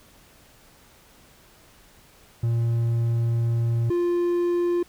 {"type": "tone pair in turn", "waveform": "triangle", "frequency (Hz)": [116.54, 349.2], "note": ["A#2", "F4"], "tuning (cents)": [0, 0], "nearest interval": "octave + perfect fifth", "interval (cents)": 1900, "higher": "second", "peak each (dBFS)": -18, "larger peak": "neither", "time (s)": [[2.43, 3.9], [3.9, 4.83]], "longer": "first", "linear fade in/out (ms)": 5, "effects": ["pink hiss -54 dBFS RMS until 4.88 s"]}